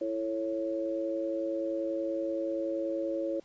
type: harmonic tone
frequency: 110.5 Hz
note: A2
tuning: 8 cents sharp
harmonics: 3 / 4 / 5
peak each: -33 / -41 / -32 dBFS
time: 0.01-3.4 s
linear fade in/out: 5 ms
effects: pink hiss -63 dBFS RMS until 3.44 s + resampled to 16000 Hz